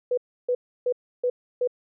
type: tone bursts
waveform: sine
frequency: 493.9 Hz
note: B4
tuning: in tune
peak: -20 dBFS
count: 5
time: 0.11-1.675 s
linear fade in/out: 5 ms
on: 65 ms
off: 310 ms
effects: none